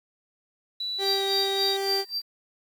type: tone with pitch glide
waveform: sine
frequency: 3951 to 3786 Hz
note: B7 to A#7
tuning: 0 to +26 cents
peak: -28 dBFS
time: 0.8-1.77 s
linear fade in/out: 5 ms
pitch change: -74 cents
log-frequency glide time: 0.98-1.26 s
type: tone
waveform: 30% pulse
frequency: 392 Hz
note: G4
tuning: in tune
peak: -24 dBFS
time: 0.98-2.05 s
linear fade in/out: 50 ms
type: tone with tremolo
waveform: triangle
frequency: 4694 Hz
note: D8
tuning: 2 cents flat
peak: -22 dBFS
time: 1.03-2.22 s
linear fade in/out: 50 ms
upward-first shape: sine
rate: 3.6 Hz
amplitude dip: 95%
effects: 9-bit